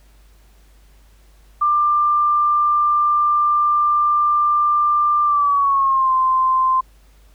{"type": "tone with pitch glide", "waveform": "sine", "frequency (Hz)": [1189, 1041.1], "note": ["D6", "C6"], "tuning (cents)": [21, -9], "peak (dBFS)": -13, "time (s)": [1.61, 6.81], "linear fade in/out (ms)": 10, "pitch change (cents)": -230, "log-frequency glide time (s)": [5.24, 6.13], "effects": ["added 50 Hz sine -47 dBFS peak until 7.34 s", "pink hiss -57 dBFS RMS until 7.34 s"]}